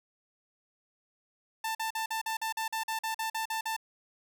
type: tone bursts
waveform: sawtooth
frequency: 889 Hz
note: A5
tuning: 18 cents sharp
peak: -27 dBFS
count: 14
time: 1.64-3.765 s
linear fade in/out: 5 ms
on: 110 ms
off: 45 ms
effects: none